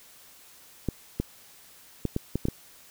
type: clicks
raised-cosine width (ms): 3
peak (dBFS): -13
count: 7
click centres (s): 0.887 / 1.2 / 2.053 / 2.164 / 2.356 / 2.454 / 2.485
effects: white hiss -53 dBFS RMS until 2.9 s